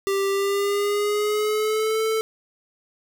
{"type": "tone with pitch glide", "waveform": "square", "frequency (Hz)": [393.1, 441.2], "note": ["G4", "A4"], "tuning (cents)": [5, 5], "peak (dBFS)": -21, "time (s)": [0.07, 2.21], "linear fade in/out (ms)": 0, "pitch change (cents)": 200, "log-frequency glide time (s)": [0.3, 2.01], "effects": []}